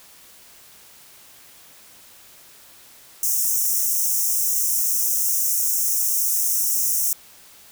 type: high-pass noise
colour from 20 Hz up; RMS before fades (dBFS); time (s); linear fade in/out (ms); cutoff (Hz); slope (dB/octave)
white; -21; 3.23-7.13; 2; 5500; 96
effects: white hiss -48 dBFS RMS until 7.71 s